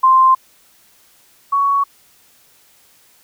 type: tone pair in turn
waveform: sine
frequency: 1046.5 / 1117.5 Hz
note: C6 / C#6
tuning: 0 / +14 cents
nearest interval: minor second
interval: 114 cents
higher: second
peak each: -7 / -12 dBFS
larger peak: first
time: 0.03-0.35 / 1.52-1.84 s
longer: neither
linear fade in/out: 10 ms
effects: white hiss -52 dBFS RMS until 3.23 s